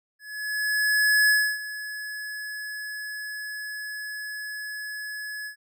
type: tone with ADSR envelope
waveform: square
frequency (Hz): 1700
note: G#6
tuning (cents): +40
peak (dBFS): -17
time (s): 0.19-5.56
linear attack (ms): 1100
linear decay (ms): 290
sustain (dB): -16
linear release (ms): 97
effects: none